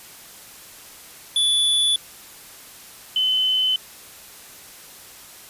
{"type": "tone pair in turn", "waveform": ["square", "sine"], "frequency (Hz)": [3457, 3039], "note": ["A7", "F#7"], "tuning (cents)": [-31, 46], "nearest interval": "major second", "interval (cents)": 223, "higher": "first", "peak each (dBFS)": [-17, -17], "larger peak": "neither", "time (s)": [[1.36, 1.96], [3.16, 3.76]], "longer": "neither", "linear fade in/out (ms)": 2, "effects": ["white hiss -43 dBFS RMS until 5.49 s", "resampled to 32000 Hz"]}